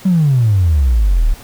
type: exponential sweep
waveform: triangle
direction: down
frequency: 194.9 to 34.35 Hz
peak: -5 dBFS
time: 0.05-1.34 s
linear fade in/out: 10 ms
effects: tanh soft clip ceiling -6 dBFS + pink hiss -38 dBFS RMS until 1.43 s